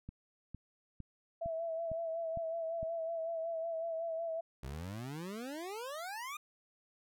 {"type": "click train", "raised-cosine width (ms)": 5, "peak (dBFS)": -32, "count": 7, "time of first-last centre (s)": [0.09, 2.83], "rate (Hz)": 2.19}
{"type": "tone with vibrato", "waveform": "sine", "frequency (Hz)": 659.3, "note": "E5", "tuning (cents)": 0, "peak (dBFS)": -35, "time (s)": [1.41, 4.41], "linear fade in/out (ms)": 10, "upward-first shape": "sine", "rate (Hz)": 5.4, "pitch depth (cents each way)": 38}
{"type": "exponential sweep", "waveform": "25% pulse", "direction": "up", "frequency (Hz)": [61.74, 1244.5], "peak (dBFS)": -37, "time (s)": [4.63, 6.37], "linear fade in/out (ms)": 5}
{"effects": []}